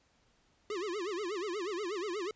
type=tone with vibrato; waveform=square; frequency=383.3 Hz; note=G4; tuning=39 cents flat; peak=-35 dBFS; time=0.7-2.31 s; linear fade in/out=2 ms; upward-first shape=sine; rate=8.3 Hz; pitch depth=220 cents each way; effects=pink hiss -70 dBFS RMS until 2.35 s + resampled to 16000 Hz